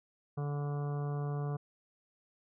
harmonic tone, 144.7 Hz, D3, 25 cents flat, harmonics 1 / 2 / 3 / 4 / 5 / 6 / 7 / 8 / 9 / 10, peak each -33 / -50 / -43 / -52 / -47 / -60 / -53 / -51 / -61 / -59 dBFS, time 0.37-1.57 s, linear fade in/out 10 ms, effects none

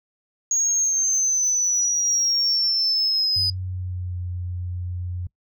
sine exponential sweep, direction down, 6645 to 4978 Hz, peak -17 dBFS, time 0.51-3.5 s, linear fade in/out 2 ms
sine tone with pitch glide, 92.5 to 89.25 Hz, F#2 to F2, 0 to +38 cents, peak -26 dBFS, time 3.36-5.27 s, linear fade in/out 5 ms, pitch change -62 cents, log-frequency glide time 3.59-4.2 s
effects noise-tail reverb RT60 0.1 s tail -22 dB re dry + tanh soft clip ceiling -14 dBFS

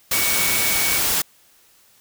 sine tone in noise, 2246 Hz, C#7, 22 cents sharp, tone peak -25 dBFS, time 0.13-0.98 s, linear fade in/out 5 ms, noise white, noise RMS -20 dBFS, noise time 0.11-1.22 s, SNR -8 dB, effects white hiss -55 dBFS RMS until 2 s

